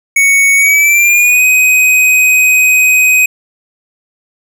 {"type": "tone with pitch glide", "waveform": "square", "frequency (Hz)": [2225, 2512], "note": ["C#7", "D#7"], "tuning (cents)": [6, 16], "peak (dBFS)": -6, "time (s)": [0.16, 3.26], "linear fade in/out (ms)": 5, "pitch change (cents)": 210, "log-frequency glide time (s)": [0.56, 1.44], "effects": []}